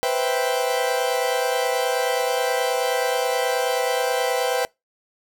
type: chord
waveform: 40% pulse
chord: C major seventh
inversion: third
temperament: equal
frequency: 493.9 / 523.3 / 659.3 / 784 Hz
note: B4 / C5 / E5 / G5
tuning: 0 / 0 / 0 / 0 cents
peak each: -23 / -26 / -27 / -25 dBFS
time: 0.03-4.65 s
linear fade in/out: 0 ms
effects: noise-tail reverb RT60 0.2 s tail -24 dB re dry

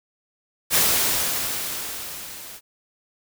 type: noise with level ramp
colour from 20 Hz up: white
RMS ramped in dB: -17 to -40 dBFS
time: 0.7-2.61 s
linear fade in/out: 50 ms
effects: none

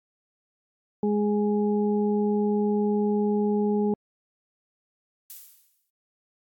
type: harmonic tone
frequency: 207.9 Hz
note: G#3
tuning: 2 cents sharp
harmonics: 1 / 2 / 4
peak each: -23 / -25 / -35 dBFS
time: 1.03-3.94 s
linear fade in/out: 2 ms
type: noise with exponential decay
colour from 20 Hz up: violet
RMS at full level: -37 dBFS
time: 5.3-5.9 s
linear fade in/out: 0 ms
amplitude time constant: 130 ms
effects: AAC 64 kbps

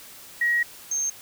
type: tone pair in turn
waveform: sine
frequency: 1900 / 6371 Hz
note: A#6 / G8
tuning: +33 / +27 cents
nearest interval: octave + major sixth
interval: 2094 cents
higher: second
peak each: -19 / -23 dBFS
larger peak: first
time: 0.41-0.63 / 0.91-1.1 s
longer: first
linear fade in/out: 5 ms
effects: white hiss -45 dBFS RMS until 1.21 s

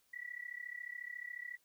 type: tone with amplitude modulation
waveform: sine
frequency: 1949 Hz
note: B6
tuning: 23 cents flat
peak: -39 dBFS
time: 0.13-1.57 s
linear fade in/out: 10 ms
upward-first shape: sine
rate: 34.1 Hz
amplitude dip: 90%
effects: white hiss -74 dBFS RMS until 1.64 s

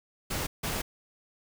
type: noise bursts at uneven times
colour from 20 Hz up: pink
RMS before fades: -32 dBFS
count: 2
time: 0.3-0.47 / 0.63-0.82 s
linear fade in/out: 10 ms
effects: none

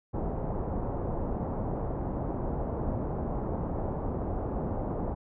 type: low-pass noise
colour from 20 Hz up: pink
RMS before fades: -32 dBFS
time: 0.13-5.15 s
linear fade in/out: 20 ms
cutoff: 870 Hz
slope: 24 dB/octave
effects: none

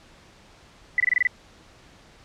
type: tone bursts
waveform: sine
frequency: 1990 Hz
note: B6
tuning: 13 cents sharp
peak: -16 dBFS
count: 7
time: 0.98-1.271 s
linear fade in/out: 2 ms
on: 21 ms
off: 24 ms
effects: pink hiss -52 dBFS RMS until 2.24 s + low-pass 6000 Hz 12 dB/octave

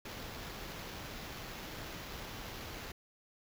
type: noise with sample-and-hold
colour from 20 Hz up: pink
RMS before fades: -45 dBFS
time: 0.05-2.92 s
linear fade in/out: 5 ms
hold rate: 8820 Hz
effects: none

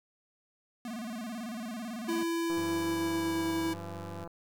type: tone with vibrato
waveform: square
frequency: 228.1 Hz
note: A#3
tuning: 37 cents flat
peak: -37 dBFS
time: 0.85-2.23 s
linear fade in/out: 2 ms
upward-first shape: square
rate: 18 Hz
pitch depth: 110 cents each way
type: tone with pitch glide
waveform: square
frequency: 334.4 to 327.3 Hz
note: E4 to E4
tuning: +25 to -12 cents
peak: -30 dBFS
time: 2.08-3.74 s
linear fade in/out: 10 ms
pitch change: -37 cents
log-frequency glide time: 2.43-3.51 s
type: click train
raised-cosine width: 1 ms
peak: -31 dBFS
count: 301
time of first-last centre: 2.5-4.275 s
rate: 169 Hz
type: tone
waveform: sawtooth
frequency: 96.2 Hz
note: G2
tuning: 32 cents flat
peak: -38 dBFS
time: 2.57-4.24 s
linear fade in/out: 0 ms
effects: 10-bit

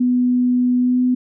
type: tone with pitch glide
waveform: sine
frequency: 248.1 to 251.1 Hz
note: B3 to B3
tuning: +8 to +29 cents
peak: -13 dBFS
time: 0-1.15 s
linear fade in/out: 10 ms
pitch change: +21 cents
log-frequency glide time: 0.78-1.02 s
effects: none

